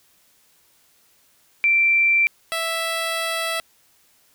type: tone pair in turn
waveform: sine / 10% pulse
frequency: 2349 / 659.2 Hz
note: D7 / E5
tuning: 0 / 0 cents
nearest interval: octave + minor seventh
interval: 2200 cents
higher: first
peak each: -14 dBFS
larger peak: neither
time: 1.64-2.27 / 2.52-3.6 s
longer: second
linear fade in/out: 0 ms
effects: white hiss -59 dBFS RMS until 4.34 s